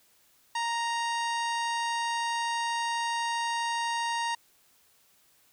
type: harmonic tone with a mistuned harmonic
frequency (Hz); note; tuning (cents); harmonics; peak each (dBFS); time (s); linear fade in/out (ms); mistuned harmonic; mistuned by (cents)
932.3; A#5; 0; 1 / 2 / 3 / 4 / 5 / 6 / 7 / 9 / 10; -29 / -35 / -39 / -41 / -43 / -45 / -46 / -48 / -49; 0.55-4.35; 5; 10; -48
effects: white hiss -64 dBFS RMS until 5.52 s